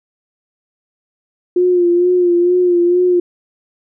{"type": "tone with vibrato", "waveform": "sine", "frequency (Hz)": 354.2, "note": "F4", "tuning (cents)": 24, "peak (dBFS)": -9, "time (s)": [1.56, 3.2], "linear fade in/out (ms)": 5, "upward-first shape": "sine", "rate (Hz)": 2.2, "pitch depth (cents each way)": 39, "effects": []}